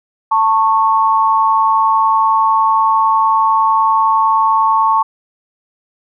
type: tone pair together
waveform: sine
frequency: 890.1 / 1101 Hz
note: A5 / C#6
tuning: +20 / -12 cents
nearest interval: major third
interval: 368 cents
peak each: -12 dBFS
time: 0.31-5.03 s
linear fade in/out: 10 ms
effects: none